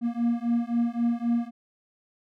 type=beating tone pair; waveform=triangle; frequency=233.9 / 237.7 Hz; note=A#3 / A#3; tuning=+6 / +34 cents; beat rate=3.8 Hz; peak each=-24 dBFS; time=0.01-1.51 s; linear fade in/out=50 ms; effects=none